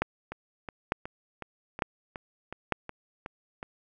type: two click trains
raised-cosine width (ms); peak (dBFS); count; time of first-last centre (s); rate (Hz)
0.5; -22 / -10; 10 / 4; 0.32-3.629 / 0.02-2.723; 2.72 / 1.11
effects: none